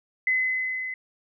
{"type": "tone with level ramp", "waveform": "sine", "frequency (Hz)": 2032, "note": "B6", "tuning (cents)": 49, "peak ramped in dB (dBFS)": [-19, -30], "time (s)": [0.27, 0.94], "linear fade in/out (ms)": 2, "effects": []}